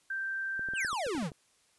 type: tone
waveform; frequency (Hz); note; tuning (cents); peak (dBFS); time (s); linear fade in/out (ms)
sine; 1568; G6; 0; -32; 0.1-0.88; 5
type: clicks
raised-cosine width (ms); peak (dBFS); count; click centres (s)
2; -33; 10; 0.594 / 0.687 / 0.736 / 0.848 / 0.93 / 1.066 / 1.15 / 1.18 / 1.227 / 1.318
type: exponential sweep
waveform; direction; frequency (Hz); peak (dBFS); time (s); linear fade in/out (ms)
square; down; 3294 to 130.3; -32; 0.74-1.31; 50
effects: white hiss -68 dBFS RMS until 1.78 s + resampled to 24000 Hz